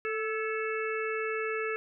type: harmonic tone with a mistuned harmonic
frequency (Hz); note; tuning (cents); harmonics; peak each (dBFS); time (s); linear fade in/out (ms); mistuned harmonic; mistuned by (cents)
440; A4; 0; 1 / 3 / 4 / 5 / 6; -32 / -37 / -38 / -39 / -40; 0.05-1.76; 0; 4; -53
effects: none